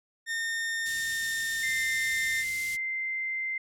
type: tone with pitch glide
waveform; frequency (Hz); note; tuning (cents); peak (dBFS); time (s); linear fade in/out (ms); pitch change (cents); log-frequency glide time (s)
40% pulse; 1825 to 1814.5; A#6 to A#6; -37 to -47; -28; 0.26-2.45; 50; -10; 0.6-1.62
type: band-stop noise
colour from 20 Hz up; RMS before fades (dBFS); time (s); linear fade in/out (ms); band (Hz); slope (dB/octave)
white; -37; 0.85-2.77; 20; 160 to 3600; 12
type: tone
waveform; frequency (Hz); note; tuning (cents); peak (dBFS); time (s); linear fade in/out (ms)
sine; 2082; C7; -9; -29; 1.63-3.58; 5
effects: low-pass 11000 Hz 12 dB/octave